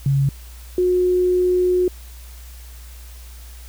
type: tone pair in turn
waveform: sine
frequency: 138.1 / 362.3 Hz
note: C#3 / F#4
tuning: -6 / -36 cents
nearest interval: octave + perfect fourth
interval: 1670 cents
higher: second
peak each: -14 dBFS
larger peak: neither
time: 0.06-0.29 / 0.78-1.88 s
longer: second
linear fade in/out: 2 ms
effects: added 60 Hz sine -36 dBFS peak until 3.68 s + white hiss -46 dBFS RMS until 3.68 s